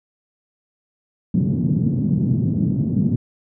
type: band-pass noise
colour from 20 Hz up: white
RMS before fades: -19 dBFS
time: 1.34-3.16 s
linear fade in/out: 5 ms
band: 120 to 210 Hz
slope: 24 dB/octave
effects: none